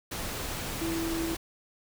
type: tone in noise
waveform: sine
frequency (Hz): 329.6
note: E4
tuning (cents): 0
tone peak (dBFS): -30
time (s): 0.81-1.35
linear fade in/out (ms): 10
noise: pink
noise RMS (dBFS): -35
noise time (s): 0.11-1.37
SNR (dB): +2
effects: none